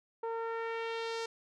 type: tone with low-pass filter sweep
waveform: sawtooth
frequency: 456.2 Hz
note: A#4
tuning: 37 cents flat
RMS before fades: -37 dBFS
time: 0.23-1.26 s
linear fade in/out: 5 ms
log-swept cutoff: 920 to 6000 Hz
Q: 1.5
effects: none